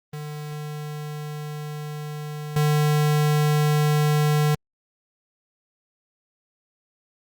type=tone with level steps; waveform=square; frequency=150 Hz; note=D3; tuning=37 cents sharp; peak=-31 / -18 dBFS; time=0.13-4.55 s; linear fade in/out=5 ms; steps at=2.56 s; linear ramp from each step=5 ms; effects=Opus 32 kbps